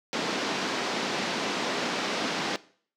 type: band-pass noise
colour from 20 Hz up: pink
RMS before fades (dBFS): -30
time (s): 0.13-2.56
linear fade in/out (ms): 0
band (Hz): 200 to 5600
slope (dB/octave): 24
effects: noise-tail reverb RT60 0.5 s tail -19 dB re dry